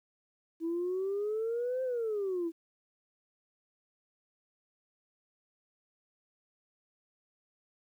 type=exponential two-way sweep; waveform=sine; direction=up then down; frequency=324 to 523.3 to 324 Hz; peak=-29 dBFS; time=0.6-2.52 s; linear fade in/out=50 ms; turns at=1.83 s; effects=tanh soft clip ceiling -27 dBFS + 11-bit